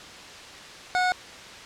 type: tone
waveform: 25% pulse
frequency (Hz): 731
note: F#5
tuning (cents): -21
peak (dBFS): -17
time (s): 0.95-1.12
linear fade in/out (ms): 0
effects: white hiss -42 dBFS RMS until 1.65 s + low-pass 5000 Hz 12 dB/octave